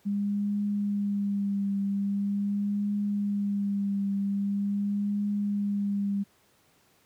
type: tone with vibrato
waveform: sine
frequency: 201.6 Hz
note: G3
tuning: 49 cents sharp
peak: -25 dBFS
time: 0.05-6.24 s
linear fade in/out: 20 ms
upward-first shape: triangle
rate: 0.43 Hz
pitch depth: 30 cents each way
effects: pink hiss -64 dBFS RMS until 7.05 s + high-pass 100 Hz 12 dB/octave